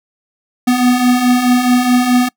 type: beating tone pair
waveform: square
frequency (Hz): 244.4 / 249.1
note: B3 / B3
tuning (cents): -18 / +15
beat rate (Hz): 4.7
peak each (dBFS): -17 / -11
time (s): 0.67-2.29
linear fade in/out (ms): 10
effects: noise-tail reverb RT60 0.1 s tail -25 dB re dry